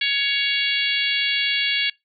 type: harmonic tone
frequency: 559 Hz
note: C#5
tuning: 14 cents sharp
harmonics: 3 / 4 / 5 / 6 / 7 / 8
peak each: -28 / -24 / -25 / -24 / -30 / -30 dBFS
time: 0.01-1.9 s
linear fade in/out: 5 ms
effects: noise-tail reverb RT60 0.2 s tail -24 dB re dry